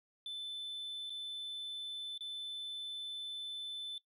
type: tone with dropouts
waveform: sine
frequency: 3520 Hz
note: A7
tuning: in tune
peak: -37 dBFS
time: 0.26-3.98 s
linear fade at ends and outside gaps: 2 ms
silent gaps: 1.097-1.103 / 2.178-2.207 s
effects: noise-tail reverb RT60 0.1 s tail -20 dB re dry + tanh soft clip ceiling -39 dBFS